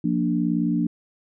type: chord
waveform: sine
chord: Bb major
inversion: second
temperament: equal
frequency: 174.61 / 233.1 / 293.7 Hz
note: F3 / Bb3 / D4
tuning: 0 / 0 / 0 cents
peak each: -24 dBFS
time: 0.04-0.87 s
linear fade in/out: 5 ms
effects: none